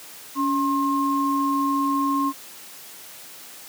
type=tone pair together; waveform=sine; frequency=281.5 / 1067 Hz; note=C#4 / C6; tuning=+27 / +34 cents; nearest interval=octave + major seventh; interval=2307 cents; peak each=-22 dBFS; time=0.35-2.33 s; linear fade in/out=50 ms; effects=white hiss -42 dBFS RMS until 3.68 s + high-pass 150 Hz 12 dB/octave